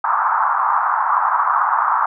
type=band-pass noise; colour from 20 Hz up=white; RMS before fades=-17 dBFS; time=0.04-2.06 s; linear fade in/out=5 ms; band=850 to 1300 Hz; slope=48 dB/octave; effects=none